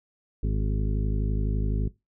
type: harmonic tone with a mistuned harmonic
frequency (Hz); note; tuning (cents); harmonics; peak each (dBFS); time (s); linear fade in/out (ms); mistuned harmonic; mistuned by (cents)
51.91; G#1; 0; 1 / 2 / 3 / 4 / 5 / 7 / 8; -24 / -30 / -34 / -36 / -38 / -41 / -42; 0.43-1.88; 5; 8; +32
effects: noise-tail reverb RT60 0.2 s tail -19 dB re dry